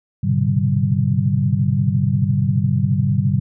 sine tone cluster, 101.3 / 121.2 / 132.7 / 147.2 / 191.9 Hz, G#2 / B2 / C3 / D3 / G3, -43 / -32 / +25 / +4 / -37 cents, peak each -21 dBFS, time 0.23-3.4 s, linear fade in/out 10 ms, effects none

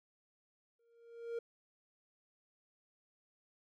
triangle tone with exponential growth, 466.2 Hz, A#4, in tune, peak -33 dBFS, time 0.79-1.39 s, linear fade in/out 5 ms, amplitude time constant 130 ms, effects none

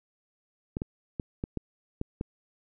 clicks, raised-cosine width 3 ms, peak -18 dBFS, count 7, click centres 0.769 / 0.819 / 1.198 / 1.439 / 1.573 / 2.014 / 2.211 s, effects none

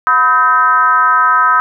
sine tone with frequency modulation, 1274 Hz, D#6, 41 cents sharp, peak -7 dBFS, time 0.07-1.6 s, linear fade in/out 0 ms, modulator 277 Hz, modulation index 1, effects none

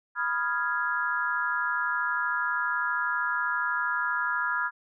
sine chord, F half-diminished seventh, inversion second, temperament equal, 987.8 / 1244.5 / 1396.9 / 1661.2 Hz, Cb6 / Eb6 / F6 / Ab6, 0 / 0 / 0 / 0 cents, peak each -32 / -34 / -29 / -30 dBFS, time 0.15-4.71 s, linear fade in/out 50 ms, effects none

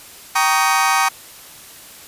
30% pulse chord, Eb dominant seventh, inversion first, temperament just, 777.8 / 933.4 / 1120.1 / 1244.5 Hz, G5 / Bb5 / Db6 / Eb6, -14 / +2 / +18 / 0 cents, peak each -17 dBFS, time 0.35-1.09 s, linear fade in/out 10 ms, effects white hiss -40 dBFS RMS until 2.07 s + resampled to 32000 Hz

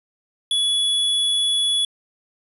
square tone, 3399 Hz, G#7, 39 cents sharp, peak -18 dBFS, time 0.51-1.85 s, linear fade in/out 2 ms, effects resampled to 32000 Hz + 8-bit

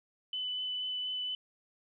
sine tone with vibrato, 3004 Hz, F#7, 26 cents sharp, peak -33 dBFS, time 0.33-1.35 s, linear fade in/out 2 ms, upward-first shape triangle, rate 4.2 Hz, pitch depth 11 cents each way, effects none

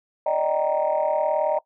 sine chord, Eb major seventh, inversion third, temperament just, 583.4 / 622.3 / 777.8 / 933.4 Hz, D5 / Eb5 / G5 / Bb5, -12 / 0 / -14 / +2 cents, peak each -24 / -22 / -27 / -26 dBFS, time 0.26-1.59 s, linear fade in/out 5 ms, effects noise-tail reverb RT60 0.1 s tail -20 dB re dry + tanh soft clip ceiling -12 dBFS

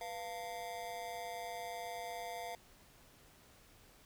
square tone with amplitude modulation, 695 Hz, F5, 9 cents flat, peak -38 dBFS, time 0.01-2.55 s, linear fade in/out 2 ms, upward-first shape sine, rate 203 Hz, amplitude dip 100%, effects pink hiss -63 dBFS RMS until 4.05 s

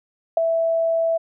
sine tone with ADSR envelope, 659.3 Hz, E5, in tune, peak -10 dBFS, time 0.37-1.18 s, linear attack 4 ms, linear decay 8 ms, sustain -7 dB, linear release 14 ms, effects none

